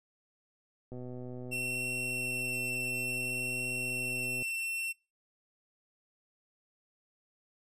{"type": "click train", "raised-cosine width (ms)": 2, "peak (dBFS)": -31, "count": 439, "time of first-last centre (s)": [0.92, 4.424], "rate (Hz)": 125}
{"type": "tone with vibrato", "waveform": "45% pulse", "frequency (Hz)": 2707, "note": "E7", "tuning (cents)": 45, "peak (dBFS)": -33, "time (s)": [1.51, 4.93], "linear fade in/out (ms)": 20, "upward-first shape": "triangle", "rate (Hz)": 0.58, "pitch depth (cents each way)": 8}
{"effects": ["noise-tail reverb RT60 0.3 s tail -24 dB re dry", "resampled to 32000 Hz"]}